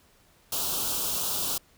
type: band-stop noise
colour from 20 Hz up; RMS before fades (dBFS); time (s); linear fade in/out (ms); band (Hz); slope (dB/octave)
white; -29; 0.52-1.58; 5; 1400 to 2800; 48
effects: pink hiss -61 dBFS RMS until 1.77 s